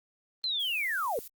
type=linear sweep; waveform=sine; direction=down; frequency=4186 to 415.3 Hz; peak=-28 dBFS; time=0.44-1.19 s; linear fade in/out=0 ms
type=noise; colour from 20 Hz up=violet; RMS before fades=-44 dBFS; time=0.6-1.28 s; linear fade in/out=5 ms
effects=Opus 32 kbps